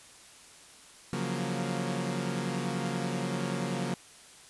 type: chord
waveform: sawtooth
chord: Gb major seventh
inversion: second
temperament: equal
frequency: 138.59 / 174.61 / 185 / 233.1 Hz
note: Db3 / F3 / Gb3 / Bb3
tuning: 0 / 0 / 0 / 0 cents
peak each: -32 dBFS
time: 1.13-3.94 s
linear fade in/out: 0 ms
effects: white hiss -53 dBFS RMS until 4.49 s + resampled to 24000 Hz